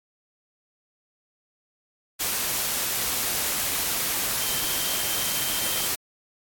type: tone in noise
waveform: sine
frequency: 3136 Hz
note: G7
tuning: in tune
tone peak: -34 dBFS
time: 4.4-5.88 s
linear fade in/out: 20 ms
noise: white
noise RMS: -26 dBFS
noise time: 2.19-5.96 s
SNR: -11 dB
effects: AAC 64 kbps